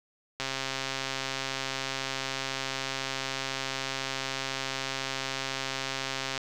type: click train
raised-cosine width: 0.2 ms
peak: -14 dBFS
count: 802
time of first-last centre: 0.4-6.378 s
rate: 134 Hz
effects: none